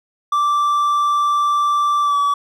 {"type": "tone with pitch glide", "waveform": "triangle", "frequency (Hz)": [1170, 1145.3], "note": ["D6", "D6"], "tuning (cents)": [-7, -44], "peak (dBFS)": -12, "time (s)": [0.32, 2.34], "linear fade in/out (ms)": 5, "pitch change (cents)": -37, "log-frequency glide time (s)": [2.02, 2.17], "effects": []}